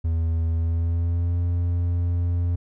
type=tone with pitch glide; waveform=triangle; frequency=82.1 to 86.93 Hz; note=E2 to F2; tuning=-6 to -7 cents; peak=-18 dBFS; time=0.04-2.56 s; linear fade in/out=10 ms; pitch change=+99 cents; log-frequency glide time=0.53-1.38 s; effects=none